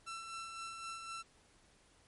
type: tone with tremolo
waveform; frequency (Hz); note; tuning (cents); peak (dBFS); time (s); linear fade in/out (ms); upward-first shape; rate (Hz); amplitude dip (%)
sawtooth; 1341; E6; +29; -38; 0.06-1.23; 20; sine; 3.9; 40
effects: pink hiss -67 dBFS RMS until 2.07 s + MP3 48 kbps